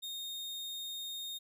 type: tone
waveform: 40% pulse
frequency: 3694 Hz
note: A#7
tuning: 16 cents flat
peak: -38 dBFS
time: 0.02-1.39 s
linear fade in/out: 20 ms
effects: none